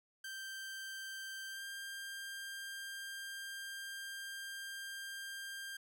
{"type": "tone with pitch glide", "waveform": "sawtooth", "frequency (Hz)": [1568, 1593.6], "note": ["G6", "G6"], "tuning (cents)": [0, 28], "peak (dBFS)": -40, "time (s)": [0.24, 5.77], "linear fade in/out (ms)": 5, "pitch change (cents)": 28, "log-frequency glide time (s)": [1.48, 1.64], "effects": []}